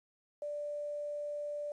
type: tone with quantisation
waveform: sine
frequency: 587.3 Hz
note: D5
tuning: in tune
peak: -36 dBFS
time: 0.42-1.72 s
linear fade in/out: 2 ms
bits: 10
effects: resampled to 22050 Hz